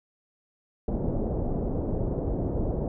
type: low-pass noise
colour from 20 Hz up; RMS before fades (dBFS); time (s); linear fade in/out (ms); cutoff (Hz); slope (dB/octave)
pink; -28; 0.88-2.88; 2; 610; 24
effects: none